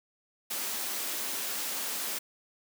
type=high-pass noise; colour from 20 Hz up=white; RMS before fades=-34 dBFS; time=0.5-2.19 s; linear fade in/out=10 ms; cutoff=190 Hz; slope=48 dB/octave; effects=none